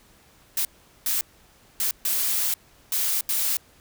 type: noise bursts at uneven times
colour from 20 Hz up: blue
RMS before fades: -24 dBFS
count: 6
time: 0.57-0.65 / 1.06-1.21 / 1.8-1.91 / 2.05-2.54 / 2.92-3.21 / 3.29-3.57 s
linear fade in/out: 2 ms
effects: pink hiss -56 dBFS RMS until 3.8 s